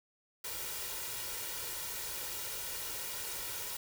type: noise with comb filter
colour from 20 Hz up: white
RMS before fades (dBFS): -40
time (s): 0.44-3.77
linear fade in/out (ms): 5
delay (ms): 2.1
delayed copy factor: +0.6
effects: none